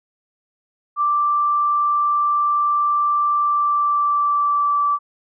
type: tone with pitch glide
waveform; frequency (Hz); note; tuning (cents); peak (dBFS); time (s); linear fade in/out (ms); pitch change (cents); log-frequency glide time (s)
sine; 1174.7 to 1160.5; D6 to D6; 0 to -21; -15; 0.96-4.99; 50; -21; 3.37-4.84
effects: none